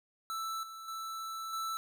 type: tone with level steps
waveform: square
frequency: 1322 Hz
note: E6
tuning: 5 cents sharp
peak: -36 / -45 / -39 / -35 dBFS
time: 0.3-1.77 s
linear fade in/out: 0 ms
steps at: 0.63 / 0.88 / 1.53 s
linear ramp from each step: 2 ms
effects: none